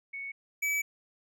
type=tone pair in turn; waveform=sine / square; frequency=2218 / 2292 Hz; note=C#7 / D7; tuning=0 / -43 cents; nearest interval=minor second; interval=57 cents; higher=second; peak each=-36 / -28 dBFS; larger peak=second; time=0.13-0.32 / 0.62-0.82 s; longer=second; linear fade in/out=10 ms; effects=none